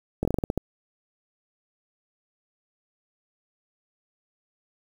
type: slowing click train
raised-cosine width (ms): 2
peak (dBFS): -11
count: 9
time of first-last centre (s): 0.23-0.576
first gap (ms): 21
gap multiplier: 1.2
effects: 7-bit